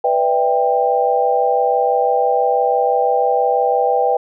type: chord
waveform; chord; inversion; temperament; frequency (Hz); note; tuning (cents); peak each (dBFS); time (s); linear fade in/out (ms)
sine; E minor seventh; second; just; 494.4 / 593.3 / 659.3 / 791.1; B4 / D5 / E5 / G5; +2 / +18 / 0 / +16; -17 / -22 / -21 / -16; 0.04-4.17; 5
effects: none